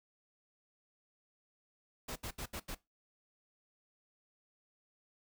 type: noise bursts at uneven times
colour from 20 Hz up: pink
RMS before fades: -42 dBFS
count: 5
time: 2.08-2.16 / 2.23-2.31 / 2.38-2.46 / 2.53-2.6 / 2.68-2.75 s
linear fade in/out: 10 ms
effects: noise-tail reverb RT60 0.2 s tail -19 dB re dry